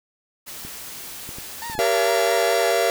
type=noise; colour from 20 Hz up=white; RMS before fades=-36 dBFS; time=0.46-1.76 s; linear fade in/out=20 ms
type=clicks; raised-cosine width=3 ms; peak=-25 dBFS; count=6; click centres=0.65 / 1.291 / 1.385 / 1.699 / 1.752 / 1.782 s
type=tone with vibrato; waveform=30% pulse; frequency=892 Hz; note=A5; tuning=23 cents sharp; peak=-28 dBFS; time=1.62-2.71 s; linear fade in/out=0 ms; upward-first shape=sine; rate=4.5 Hz; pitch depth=95 cents each way
type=chord; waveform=45% pulse; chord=G diminished seventh; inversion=none; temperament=just; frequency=392 / 470.4 / 564.5 / 677.4 Hz; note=G4 / Bb4 / Db5 / Fb5; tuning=0 / +16 / +31 / +47 cents; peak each=-26 / -23 / -25 / -21 dBFS; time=1.79-2.9 s; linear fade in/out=0 ms
effects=none